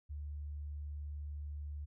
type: tone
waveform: sine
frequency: 73.42 Hz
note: D2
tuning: in tune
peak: -40 dBFS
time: 0.09-1.86 s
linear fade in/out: 20 ms
effects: none